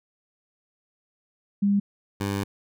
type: tone pair in turn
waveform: sine / 15% pulse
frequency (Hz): 201.2 / 99.56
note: G3 / G2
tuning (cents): +45 / +27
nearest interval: octave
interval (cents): 1218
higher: first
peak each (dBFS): -18 / -19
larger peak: first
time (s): 1.62-1.8 / 2.2-2.44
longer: second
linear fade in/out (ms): 10
effects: none